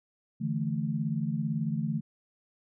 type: chord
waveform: sine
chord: D suspended second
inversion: none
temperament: equal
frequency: 146.83 / 164.81 / 220 Hz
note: D3 / E3 / A3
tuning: 0 / 0 / 0 cents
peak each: -32 dBFS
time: 0.4-2.01 s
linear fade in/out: 20 ms
effects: none